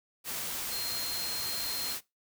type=tone in noise; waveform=sine; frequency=4200 Hz; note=C8; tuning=6 cents sharp; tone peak=-35 dBFS; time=0.69-1.96 s; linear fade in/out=50 ms; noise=white; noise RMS=-36 dBFS; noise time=0.24-2.01 s; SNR=-2 dB; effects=noise-tail reverb RT60 0.2 s tail -20 dB re dry